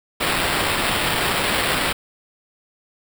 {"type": "noise with sample-and-hold", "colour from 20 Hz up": "blue", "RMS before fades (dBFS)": -21, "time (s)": [0.2, 1.93], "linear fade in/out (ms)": 10, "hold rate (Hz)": 6300, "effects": []}